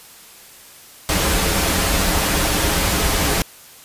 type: noise with comb filter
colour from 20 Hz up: pink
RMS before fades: -18 dBFS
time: 1.09-3.42 s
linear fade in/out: 0 ms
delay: 8.2 ms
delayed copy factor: -0.5
effects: white hiss -43 dBFS RMS until 3.84 s + resampled to 32000 Hz